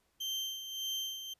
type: tone with tremolo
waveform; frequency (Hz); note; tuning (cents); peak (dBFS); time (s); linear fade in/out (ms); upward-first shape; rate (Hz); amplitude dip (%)
35% pulse; 3135; G7; -1; -32; 0.2-1.34; 10; sine; 1.7; 60
effects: pink hiss -75 dBFS RMS until 1.39 s + resampled to 32000 Hz